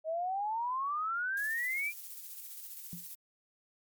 sine exponential sweep, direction up, 622.3 to 2414 Hz, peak -31 dBFS, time 0.04-1.93 s, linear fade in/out 50 ms
violet noise with tremolo, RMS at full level -44 dBFS, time 1.37-3.15 s, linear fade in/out 2 ms, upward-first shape square, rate 15 Hz, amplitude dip 30%
sine tone with exponential decay, 174.4 Hz, F3, 2 cents flat, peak -37 dBFS, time 2.93-3.09 s, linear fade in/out 0 ms, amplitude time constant 33 ms
effects MP3 96 kbps

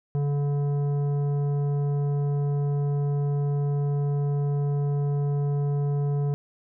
sine tone with tanh clipping, 143.4 Hz, D3, 41 cents flat, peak -24 dBFS, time 0.15-6.34 s, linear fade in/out 0 ms, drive 11 dB, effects none

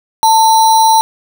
sine tone with sample-and-hold, 889 Hz, A5, 18 cents sharp, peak -5 dBFS, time 0.23-1.01 s, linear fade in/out 0 ms, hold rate 4900 Hz, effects none

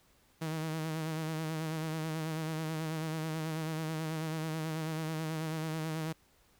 sawtooth tone with vibrato, 158.6 Hz, D#3, 33 cents sharp, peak -30 dBFS, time 0.41-6.13 s, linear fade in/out 10 ms, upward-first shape sine, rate 9.2 Hz, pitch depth 40 cents each way, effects pink hiss -67 dBFS RMS until 6.59 s

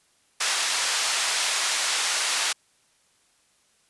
white band-pass noise, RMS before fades -25 dBFS, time 0.4-2.53 s, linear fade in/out 10 ms, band 810 to 6900 Hz, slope 12 dB/octave, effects white hiss -64 dBFS RMS until 3.89 s + resampled to 24000 Hz

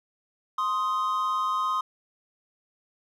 triangle tone pair together, 1047 / 1249.8 Hz, C6 / D#6, +1 / +7 cents, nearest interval minor third, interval 306 cents, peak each -25 dBFS, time 0.58-1.81 s, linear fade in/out 5 ms, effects none

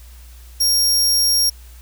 sawtooth tone, 5580 Hz, F8, 2 cents flat, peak -11 dBFS, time 0.6-1.5 s, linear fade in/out 10 ms, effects added 60 Hz sine -38 dBFS peak until 1.81 s + white hiss -49 dBFS RMS until 1.81 s

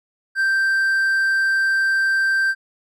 triangle tone, 1568 Hz, G6, in tune, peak -14 dBFS, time 0.35-2.55 s, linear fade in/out 50 ms, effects none

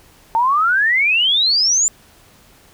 sine exponential sweep, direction up, 885 to 7270 Hz, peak -12 dBFS, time 0.35-1.88 s, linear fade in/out 0 ms, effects pink hiss -49 dBFS RMS until 2.73 s

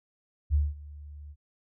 sine tone with ADSR envelope, 73.42 Hz, D2, in tune, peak -19 dBFS, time 0.5-1.36 s, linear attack 41 ms, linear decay 200 ms, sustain -22 dB, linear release 53 ms, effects none

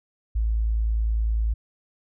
sine tone, 55 Hz, A1, in tune, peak -20 dBFS, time 0.35-1.54 s, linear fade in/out 10 ms, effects none

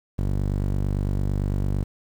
sawtooth tone with band-pass filter, 48.89 Hz, G1, 4 cents flat, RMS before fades -24 dBFS, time 0.18-1.84 s, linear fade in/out 10 ms, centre 120 Hz, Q 0.61, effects 8-bit

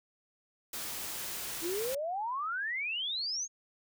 white noise, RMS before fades -39 dBFS, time 0.73-1.95 s, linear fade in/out 5 ms
sine exponential sweep, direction up, 317.5 to 6645 Hz, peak -32 dBFS, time 1.61-3.48 s, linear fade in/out 50 ms
effects none

